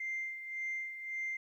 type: tone with tremolo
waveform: sine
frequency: 2093 Hz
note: C7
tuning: in tune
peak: -33 dBFS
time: 0-1.37 s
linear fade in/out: 5 ms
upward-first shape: sine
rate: 1.8 Hz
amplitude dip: 65%
effects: tanh soft clip ceiling -31 dBFS + 12-bit